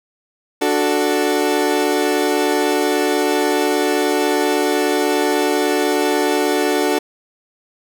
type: chord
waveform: 30% pulse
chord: D major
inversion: none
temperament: equal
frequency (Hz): 293.7 / 370 / 440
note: D4 / F#4 / A4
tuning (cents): 0 / 0 / 0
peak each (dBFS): -17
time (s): 0.61-6.99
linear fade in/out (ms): 10
effects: none